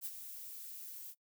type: noise with ADSR envelope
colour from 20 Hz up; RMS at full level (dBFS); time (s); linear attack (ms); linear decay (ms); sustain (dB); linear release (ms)
violet; -40; 0.01-1.15; 46; 40; -8; 52
effects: noise-tail reverb RT60 0.1 s tail -21 dB re dry